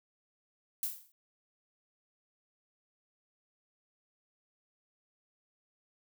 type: noise with exponential decay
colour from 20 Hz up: violet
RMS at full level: -31 dBFS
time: 0.83-1.12 s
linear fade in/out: 1 ms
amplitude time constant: 61 ms
effects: none